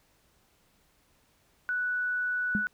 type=tone; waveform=sine; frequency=1480 Hz; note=F#6; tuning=in tune; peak=-27 dBFS; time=1.69-2.67 s; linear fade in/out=0 ms
type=tone with exponential decay; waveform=sine; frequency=207.7 Hz; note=G#3; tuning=in tune; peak=-22 dBFS; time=2.55-2.68 s; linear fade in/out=0 ms; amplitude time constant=27 ms
effects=pink hiss -67 dBFS RMS until 2.73 s